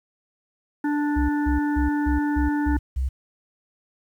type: harmonic tone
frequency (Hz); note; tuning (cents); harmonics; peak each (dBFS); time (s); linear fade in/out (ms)
293.8; D4; +1; 1 / 3 / 5 / 6; -21 / -31 / -35 / -37; 0.84-2.77; 5
type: tone bursts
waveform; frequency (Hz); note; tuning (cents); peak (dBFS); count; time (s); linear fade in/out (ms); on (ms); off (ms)
sine; 65.5; C2; +2; -21; 7; 1.16-3.09; 10; 130; 170
effects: 9-bit